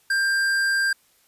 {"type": "tone with tanh clipping", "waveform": "triangle", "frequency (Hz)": 1589, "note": "G6", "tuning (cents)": 23, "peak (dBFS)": -21, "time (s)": [0.1, 0.93], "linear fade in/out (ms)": 5, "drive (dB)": 18, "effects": ["white hiss -61 dBFS RMS until 1.27 s", "resampled to 32000 Hz"]}